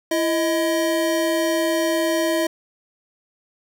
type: tone pair together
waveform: square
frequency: 333.7 / 630 Hz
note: E4 / D#5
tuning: +21 / +21 cents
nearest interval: major seventh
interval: 1100 cents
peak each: -22 dBFS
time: 0.11-2.47 s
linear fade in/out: 5 ms
effects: none